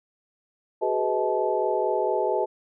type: tone cluster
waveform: sine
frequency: 378 / 422.4 / 497.7 / 634 / 867 Hz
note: F#4 / G#4 / B4 / D#5 / A5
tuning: +37 / +29 / +13 / +32 / -26 cents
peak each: -28 dBFS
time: 0.81-2.46 s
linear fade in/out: 20 ms
effects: none